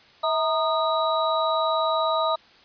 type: tone cluster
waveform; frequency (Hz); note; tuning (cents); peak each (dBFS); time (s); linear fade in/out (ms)
sine; 646 / 930 / 1231 / 3900; E5 / A#5 / D#6 / B7; -35 / -4 / -19 / -23; -24 / -27 / -25 / -31; 0.23-2.36; 10
effects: white hiss -53 dBFS RMS until 2.64 s + resampled to 11025 Hz